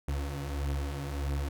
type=beating tone pair; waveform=35% pulse; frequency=69.3 / 70.9 Hz; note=C#2 / C#2; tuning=0 / +40 cents; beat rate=1.6 Hz; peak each=-35 / -31 dBFS; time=0.08-1.49 s; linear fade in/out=5 ms; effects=none